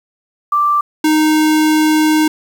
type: tone pair in turn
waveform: sine / square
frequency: 1174.7 / 309.6 Hz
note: D6 / D#4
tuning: 0 / -9 cents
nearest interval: octave + major seventh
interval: 2309 cents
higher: first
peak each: -10 dBFS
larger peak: neither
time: 0.52-0.81 / 1.04-2.28 s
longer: second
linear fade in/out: 5 ms
effects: 7-bit